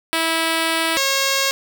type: tone pair in turn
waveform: 5% pulse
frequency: 326.4 / 543.9 Hz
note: E4 / C#5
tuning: -17 / -33 cents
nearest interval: major sixth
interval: 884 cents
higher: second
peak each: -6 / -5 dBFS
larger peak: second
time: 0.13-0.97 / 0.97-1.51 s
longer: first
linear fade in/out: 0 ms
effects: none